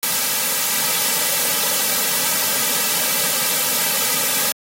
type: noise with comb filter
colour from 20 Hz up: white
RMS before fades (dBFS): -19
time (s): 0.03-4.52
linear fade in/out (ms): 0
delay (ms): 2.8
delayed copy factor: -0.8
effects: high-pass 200 Hz 12 dB/octave + AAC 48 kbps